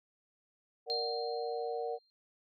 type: chord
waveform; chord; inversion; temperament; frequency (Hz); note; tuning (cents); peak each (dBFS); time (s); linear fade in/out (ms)
sine; Bb augmented; none; equal; 466.2 / 587.3 / 740; Bb4 / D5 / F#5; 0 / 0 / 0; -36 / -42 / -39; 0.86-1.99; 50
type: tone with exponential decay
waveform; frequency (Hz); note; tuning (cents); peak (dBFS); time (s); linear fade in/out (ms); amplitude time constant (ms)
sine; 4186; C8; 0; -32; 0.9-2.1; 0; 260
effects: none